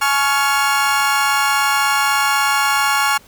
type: chord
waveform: 30% pulse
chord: Db major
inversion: second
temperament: equal with one note detuned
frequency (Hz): 845.6 / 1108.7 / 1396.9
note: Ab5 / Db6 / F6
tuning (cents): +31 / 0 / 0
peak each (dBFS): -16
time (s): 0.01-3.18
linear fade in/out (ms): 10
effects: pink hiss -47 dBFS RMS until 3.27 s